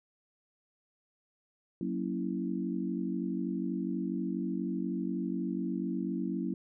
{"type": "chord", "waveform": "sine", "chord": "F# dominant seventh", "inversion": "none", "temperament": "equal", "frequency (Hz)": [185, 233.1, 277.2, 329.6], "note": ["F#3", "A#3", "C#4", "E4"], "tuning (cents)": [0, 0, 0, 0], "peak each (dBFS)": [-35, -37, -37, -37], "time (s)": [1.81, 6.54], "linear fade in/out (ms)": 2, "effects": []}